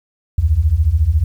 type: beating tone pair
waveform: sine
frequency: 69.7 / 83.7 Hz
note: C#2 / E2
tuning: +10 / +27 cents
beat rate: 14 Hz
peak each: -15 / -13 dBFS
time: 0.38-1.24 s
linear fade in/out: 5 ms
effects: 8-bit